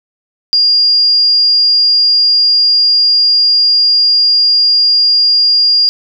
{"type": "tone", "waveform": "sine", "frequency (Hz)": 4820, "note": "D8", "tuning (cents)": 44, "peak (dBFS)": -6, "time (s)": [0.53, 5.89], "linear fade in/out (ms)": 0, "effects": []}